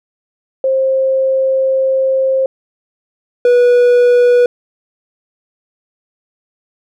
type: tone pair in turn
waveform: sine / triangle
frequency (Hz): 530 / 488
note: C5 / B4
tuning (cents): +22 / -21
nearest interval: minor second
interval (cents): 143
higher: first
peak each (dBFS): -10 / -4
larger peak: second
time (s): 0.64-2.46 / 3.45-4.46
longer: first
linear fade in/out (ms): 2
effects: none